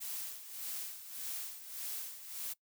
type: noise with tremolo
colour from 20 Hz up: blue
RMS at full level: -40 dBFS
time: 0-2.54 s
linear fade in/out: 20 ms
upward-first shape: sine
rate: 1.7 Hz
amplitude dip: 70%
effects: noise-tail reverb RT60 0.1 s tail -21 dB re dry